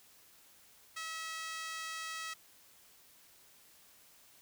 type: tone with high-pass filter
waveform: 5% pulse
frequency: 646 Hz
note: E5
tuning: 35 cents flat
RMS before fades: -42 dBFS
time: 0.96-2.34 s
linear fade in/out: 10 ms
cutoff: 1500 Hz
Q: 4.9
effects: white hiss -62 dBFS RMS until 4.41 s